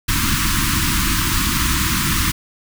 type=band-stop noise; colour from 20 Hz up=pink; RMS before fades=-18 dBFS; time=0.08-2.32 s; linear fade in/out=10 ms; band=340 to 960 Hz; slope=96 dB/octave; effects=none